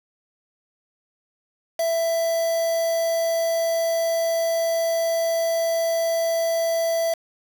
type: tone with quantisation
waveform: triangle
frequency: 663 Hz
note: E5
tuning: 10 cents sharp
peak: -18 dBFS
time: 1.79-7.14 s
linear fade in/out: 5 ms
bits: 5
effects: none